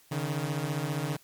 sawtooth beating tone pair, 140 / 155 Hz, C#3 / D#3, +18 / -6 cents, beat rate 15 Hz, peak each -28 dBFS, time 0.11-1.17 s, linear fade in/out 10 ms, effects white hiss -60 dBFS RMS until 1.23 s + MP3 96 kbps

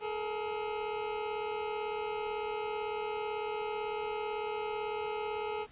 25% pulse tone pair together, 424 / 462 Hz, G#4 / A#4, +36 / -16 cents, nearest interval minor second, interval 148 cents, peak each -31 / -37 dBFS, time 0-5.67 s, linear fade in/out 50 ms, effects pink hiss -58 dBFS RMS until 5.71 s + resampled to 8000 Hz

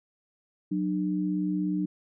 sine tone pair together, 184.6 / 301.2 Hz, F#3 / D4, -4 / +44 cents, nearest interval minor sixth, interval 848 cents, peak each -28 dBFS, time 0.71-1.86 s, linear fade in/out 10 ms, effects none

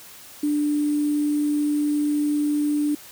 sine tone with sample-and-hold, 295.2 Hz, D4, 9 cents sharp, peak -19 dBFS, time 0.43-2.95 s, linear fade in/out 5 ms, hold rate 8820 Hz, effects white hiss -44 dBFS RMS until 3.11 s

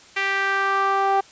sawtooth tone with band-pass filter sweep, 392 Hz, G4, in tune, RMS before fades -21 dBFS, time 0.16-1.21 s, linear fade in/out 10 ms, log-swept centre 2200 to 820 Hz, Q 2.8, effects white hiss -48 dBFS RMS until 1.31 s + resampled to 16000 Hz

